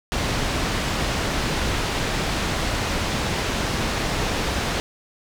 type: low-pass noise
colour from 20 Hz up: pink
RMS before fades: -24 dBFS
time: 0.12-4.8 s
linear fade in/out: 0 ms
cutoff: 5700 Hz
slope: 12 dB/octave
effects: none